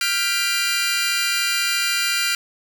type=chord; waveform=20% pulse; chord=G dominant seventh; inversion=third; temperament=equal with one note detuned; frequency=1396.9 / 1568 / 1975.5 / 2379 Hz; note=F6 / G6 / B6 / D7; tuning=0 / 0 / 0 / +22 cents; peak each=-18 / -24 / -22 / -18 dBFS; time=0.01-2.35 s; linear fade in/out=2 ms; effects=none